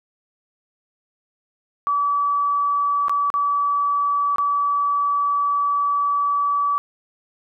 sine tone with dropouts, 1148 Hz, D6, 40 cents flat, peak -17 dBFS, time 1.87-6.78 s, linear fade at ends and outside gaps 0 ms, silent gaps 3.083-3.095 / 3.302-3.34 / 4.36-4.383 s, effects none

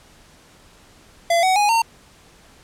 square tone with pitch steps, 680 / 750.2 / 827.6 / 912.9 Hz, F5 / F#5 / G#5 / A#5, -46 / +24 / -6 / -36 cents, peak -15 dBFS, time 1.3-1.82 s, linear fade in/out 5 ms, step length 130 ms, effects pink hiss -50 dBFS RMS until 2.63 s + low-pass 10000 Hz 12 dB/octave

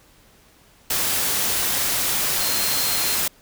sine tone in noise, 4186 Hz, C8, in tune, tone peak -28 dBFS, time 2.4-3.15 s, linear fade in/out 5 ms, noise white, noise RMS -22 dBFS, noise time 0.9-3.28 s, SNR -9 dB, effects pink hiss -54 dBFS RMS until 3.41 s

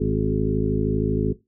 harmonic tone with a mistuned harmonic, 52.9 Hz, G#1, 33 cents sharp, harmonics 1 / 2 / 3 / 4 / 5 / 7 / 8, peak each -27 / -27 / -27 / -27 / -27 / -27 / -27 dBFS, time 0-1.33 s, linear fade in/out 10 ms, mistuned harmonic 7, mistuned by -23 cents, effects noise-tail reverb RT60 0.2 s tail -17 dB re dry

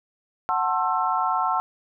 sine chord, F# half-diminished seventh, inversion none, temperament just, 740 / 888 / 1065.6 / 1332 Hz, F#5 / A5 / C6 / E6, 0 / +16 / +31 / +18 cents, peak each -26 dBFS, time 0.49-1.6 s, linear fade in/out 0 ms, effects none

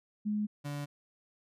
sine / 35% pulse tone pair in turn, 210 / 144.62 Hz, G#3 / D3, +19 / -26 cents, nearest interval tritone, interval 645 cents, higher first, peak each -29 / -34 dBFS, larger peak first, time 0.25-0.47 / 0.64-0.86 s, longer neither, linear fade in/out 20 ms, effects resampled to 32000 Hz

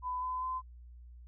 sine tone with pitch steps, 1002 / 1014.2 / 1026.6 Hz, B5 / B5 / C6, +25 / +46 / -33 cents, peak -33 dBFS, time 0.02-0.62 s, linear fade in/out 50 ms, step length 200 ms, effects added 60 Hz sine -49 dBFS peak until 1.27 s

